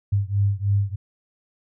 sine beating tone pair, 99 / 102.2 Hz, G2 / G#2, +18 / -27 cents, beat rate 3.2 Hz, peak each -21 / -22 dBFS, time 0.12-0.96 s, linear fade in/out 10 ms, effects none

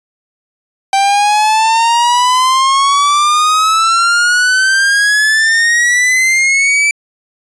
45% pulse exponential sweep, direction up, 779 to 2330 Hz, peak -8 dBFS, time 0.93-6.91 s, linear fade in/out 2 ms, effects resampled to 22050 Hz

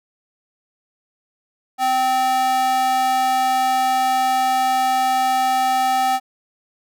square tone with high-pass filter, 258.7 Hz, C4, 19 cents flat, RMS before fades -18 dBFS, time 1.78-6.2 s, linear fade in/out 50 ms, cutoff 730 Hz, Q 3.1, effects none

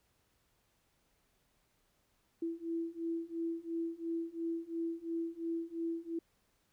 sine beating tone pair, 330.8 / 333.7 Hz, E4 / E4, +6 / +21 cents, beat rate 2.9 Hz, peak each -39 / -38 dBFS, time 2.42-6.19 s, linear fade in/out 5 ms, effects pink hiss -75 dBFS RMS until 6.72 s

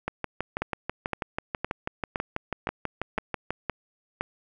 two click trains, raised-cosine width 0.5 ms, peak -13 / -12 dBFS, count 22 / 8, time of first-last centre 0.08-3.506 / 0.62-4.21 s, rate 6.13 / 1.95 Hz, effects none

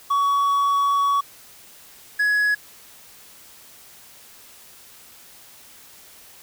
triangle tone pair in turn, 1126 / 1680.3 Hz, C#6 / G#6, +27 / +20 cents, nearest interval perfect fifth, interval 693 cents, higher second, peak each -15 dBFS, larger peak neither, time 0.1-1.21 / 2.19-2.55 s, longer first, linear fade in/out 10 ms, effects white hiss -47 dBFS RMS until 6.42 s

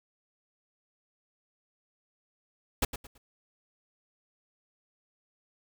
pink noise with echo, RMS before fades -26 dBFS, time 2.82-2.85 s, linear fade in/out 5 ms, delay 110 ms, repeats 3, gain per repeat -11 dB, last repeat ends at 3.18 s, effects none

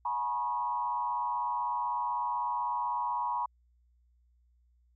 sine tone with frequency modulation, 968 Hz, B5, 35 cents flat, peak -29 dBFS, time 0.05-3.46 s, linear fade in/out 5 ms, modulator 116 Hz, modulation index 0.93, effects added 60 Hz sine -64 dBFS peak until 4.95 s

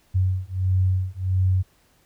sine beating tone pair, 92.5 / 94 Hz, F#2 / F#2, 0 / +28 cents, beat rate 1.5 Hz, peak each -22 dBFS, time 0.14-1.63 s, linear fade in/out 20 ms, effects pink hiss -61 dBFS RMS until 2.05 s

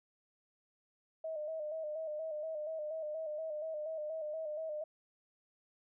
sine tone with vibrato, 622.3 Hz, D#5, in tune, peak -37 dBFS, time 1.24-4.84 s, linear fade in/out 5 ms, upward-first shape square, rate 4.2 Hz, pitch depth 51 cents each way, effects none

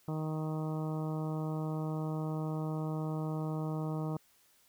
harmonic tone, 156.2 Hz, D#3, 7 cents sharp, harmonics 1 / 2 / 3 / 4 / 5 / 6 / 7 / 8, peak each -34 / -40 / -44 / -46 / -48 / -50 / -51 / -52 dBFS, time 0.08-4.17 s, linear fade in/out 2 ms, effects white hiss -67 dBFS RMS until 4.68 s

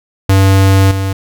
square tone with level steps, 96.7 Hz, G2, 23 cents flat, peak -6 / -14 dBFS, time 0.29-1.13 s, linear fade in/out 5 ms, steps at 0.91 s, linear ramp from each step 2 ms, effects none

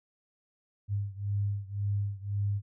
sine beating tone pair, 100.5 / 102.4 Hz, G2 / G#2, +44 / -24 cents, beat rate 1.9 Hz, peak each -31 / -33 dBFS, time 0.88-2.62 s, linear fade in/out 50 ms, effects none

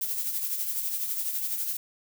violet noise with tremolo, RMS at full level -28 dBFS, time 0.01-1.77 s, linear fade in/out 5 ms, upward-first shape triangle, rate 12 Hz, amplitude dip 55%, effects none

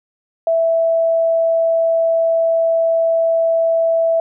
sine tone, 659.3 Hz, E5, in tune, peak -12 dBFS, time 0.47-4.2 s, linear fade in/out 2 ms, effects none

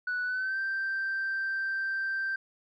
sine tone with pitch glide, 1480 to 1567.1 Hz, F#6 to G6, 0 to -1 cents, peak -27 dBFS, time 0.07-2.36 s, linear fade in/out 5 ms, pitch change +99 cents, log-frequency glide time 0.24-0.59 s, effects tanh soft clip ceiling -26 dBFS

